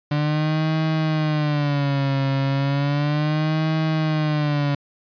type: tone with vibrato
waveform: 35% pulse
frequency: 146.83 Hz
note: D3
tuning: in tune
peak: -17 dBFS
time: 0.11-4.75 s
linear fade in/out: 5 ms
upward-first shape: sine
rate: 0.34 Hz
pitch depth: 130 cents each way
effects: resampled to 11025 Hz